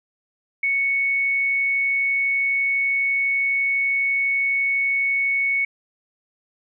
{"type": "tone", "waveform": "sine", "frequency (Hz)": 2217, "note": "C#7", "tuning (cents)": 0, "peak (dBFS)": -18, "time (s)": [0.63, 5.65], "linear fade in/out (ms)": 5, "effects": []}